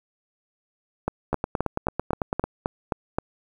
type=two click trains; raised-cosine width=1 ms; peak=-10 / -9 dBFS; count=11 / 9; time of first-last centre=1.33-2.44 / 1.08-3.185 s; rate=9.01 / 3.8 Hz; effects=8-bit